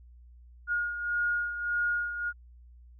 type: beating tone pair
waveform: sine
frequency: 1431 / 1432.7 Hz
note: F6 / F6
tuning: +42 / +44 cents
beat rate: 1.7 Hz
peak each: -28 / -35 dBFS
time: 0.67-2.33 s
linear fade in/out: 50 ms
effects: added 60 Hz sine -50 dBFS peak until 2.99 s